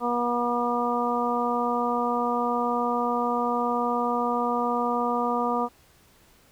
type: harmonic tone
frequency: 240.9 Hz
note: B3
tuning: 43 cents flat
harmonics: 1 / 2 / 3 / 4 / 5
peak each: -29 / -29 / -29 / -29 / -29 dBFS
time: 0-5.69 s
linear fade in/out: 50 ms
effects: pink hiss -58 dBFS RMS until 6.51 s